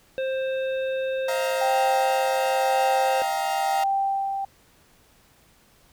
harmonic tone, 527 Hz, C5, 12 cents sharp, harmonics 1 / 3 / 5 / 7, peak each -24 / -37 / -39 / -43 dBFS, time 0.18-3.22 s, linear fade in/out 0 ms
sawtooth chord, Eb suspended second, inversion none, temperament equal with one note detuned, 636.4 / 698.5 / 932.3 Hz, Eb5 / F5 / Bb5, +39 / 0 / 0 cents, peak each -28 / -28 / -28 dBFS, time 1.28-3.84 s, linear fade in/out 5 ms
sine tone with tremolo, 785 Hz, G5, 2 cents sharp, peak -20 dBFS, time 1.61-4.45 s, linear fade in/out 5 ms, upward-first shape sine, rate 0.98 Hz, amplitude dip 45%
effects pink hiss -58 dBFS RMS until 5.92 s

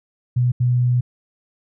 sine tone bursts at uneven times, 123.47 Hz, B2, in tune, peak -14 dBFS, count 2, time 0.36-0.52 / 0.6-1.01 s, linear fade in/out 10 ms, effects none

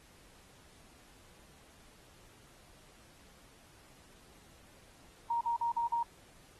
sine tone bursts, 937 Hz, A#5, 9 cents sharp, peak -29 dBFS, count 5, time 5.3-6.03 s, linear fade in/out 5 ms, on 110 ms, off 45 ms, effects pink hiss -61 dBFS RMS until 6.59 s + AAC 32 kbps

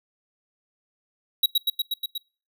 square tone with echo, 3859 Hz, B7, 41 cents flat, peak -16 dBFS, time 1.43-1.46 s, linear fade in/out 5 ms, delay 120 ms, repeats 6, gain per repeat -2 dB, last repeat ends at 2.18 s, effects noise-tail reverb RT60 0.4 s tail -26 dB re dry

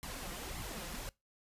pink noise with flanger, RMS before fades -43 dBFS, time 0.03-1.09 s, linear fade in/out 0 ms, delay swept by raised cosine 0.95 to 5.85 ms, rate 1.8 Hz, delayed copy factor +0.7, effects noise-tail reverb RT60 0.2 s tail -22 dB re dry + resampled to 32000 Hz

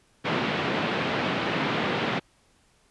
pink band-pass noise, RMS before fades -27 dBFS, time 0.24-2.2 s, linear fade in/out 20 ms, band 140 to 3400 Hz, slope 24 dB/octave, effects pink hiss -63 dBFS RMS until 2.9 s + resampled to 24000 Hz

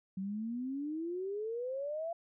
sine exponential sweep, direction up, 186.6 to 687 Hz, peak -35 dBFS, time 0.17-2.13 s, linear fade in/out 5 ms, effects none

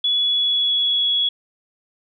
sine tone with pitch glide, 3400 to 3359 Hz, G#7 to G#7, +40 to +19 cents, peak -16 dBFS, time 0.04-1.29 s, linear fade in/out 5 ms, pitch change -21 cents, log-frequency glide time 0.15-1.11 s, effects none

